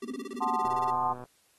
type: band-pass noise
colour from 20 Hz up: white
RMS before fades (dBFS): -40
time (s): 0.02-0.66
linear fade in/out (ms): 5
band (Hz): 230 to 270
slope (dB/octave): 96
type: tone bursts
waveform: square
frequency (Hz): 388.1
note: G4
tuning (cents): -17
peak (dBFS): -37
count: 16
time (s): 0.02-0.904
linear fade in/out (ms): 5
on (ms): 29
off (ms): 28
type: chord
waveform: sine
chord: F# diminished seventh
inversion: none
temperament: equal with one note detuned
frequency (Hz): 740 / 880 / 1046.5 / 1220.3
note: F#5 / A5 / C6 / Eb6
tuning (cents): 0 / 0 / 0 / -34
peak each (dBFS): -32 / -30 / -30 / -35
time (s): 0.4-1.14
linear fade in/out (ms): 20
type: click train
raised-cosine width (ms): 1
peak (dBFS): -30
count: 74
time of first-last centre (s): 0.65-1.239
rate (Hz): 124
effects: white hiss -66 dBFS RMS until 1.58 s + AAC 32 kbps

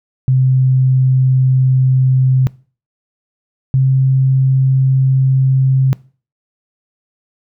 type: tone pair in turn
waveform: sine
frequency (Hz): 130.2 / 132.55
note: C3 / C3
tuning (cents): -8 / +23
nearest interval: unison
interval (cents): 31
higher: second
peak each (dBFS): -8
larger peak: neither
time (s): 0.28-2.47 / 3.74-5.93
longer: neither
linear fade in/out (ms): 0
effects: noise-tail reverb RT60 0.4 s tail -22 dB re dry

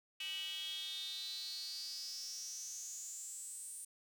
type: tone with high-pass filter sweep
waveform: square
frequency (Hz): 173.4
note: F3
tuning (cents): -12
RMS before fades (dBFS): -45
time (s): 0.2-3.85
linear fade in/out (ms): 5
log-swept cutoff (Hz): 2800 to 9000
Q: 9
effects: none

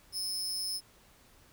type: tone with amplitude modulation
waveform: sawtooth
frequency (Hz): 5200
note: E8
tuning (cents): -24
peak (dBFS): -27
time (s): 0.12-0.81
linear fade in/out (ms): 50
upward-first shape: sine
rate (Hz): 191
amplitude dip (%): 75
effects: pink hiss -61 dBFS RMS until 1.52 s

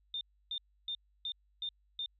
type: tone bursts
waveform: sine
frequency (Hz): 3615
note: A7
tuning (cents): +46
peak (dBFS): -35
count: 6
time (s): 0.14-2.06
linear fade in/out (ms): 2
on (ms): 70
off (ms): 300
effects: added 50 Hz sine -68 dBFS peak until 2.19 s

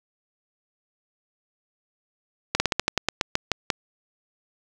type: slowing click train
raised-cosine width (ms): 0.2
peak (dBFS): -3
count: 12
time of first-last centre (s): 2.55-3.702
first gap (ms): 50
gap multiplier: 1.14
effects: none

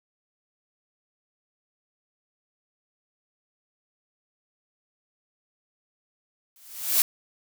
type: noise with exponential growth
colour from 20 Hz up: blue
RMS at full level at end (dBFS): -17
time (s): 6.56-7.02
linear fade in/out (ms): 1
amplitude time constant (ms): 100
effects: none

